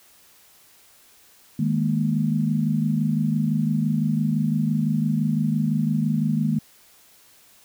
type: chord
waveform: sine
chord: D# suspended fourth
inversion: none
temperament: just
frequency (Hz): 155.56 / 207.4 / 233.3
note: D#3 / G#3 / A#3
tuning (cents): 0 / -2 / +2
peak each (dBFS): -23 / -24 / -24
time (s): 1.59-6.59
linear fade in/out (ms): 5
effects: white hiss -54 dBFS RMS until 7.64 s